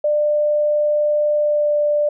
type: tone with pitch glide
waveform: sine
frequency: 596 to 591.5 Hz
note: D5 to D5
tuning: +25 to +12 cents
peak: -14 dBFS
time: 0.04-2.09 s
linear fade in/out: 5 ms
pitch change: -13 cents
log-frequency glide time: 1.37-1.75 s
effects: none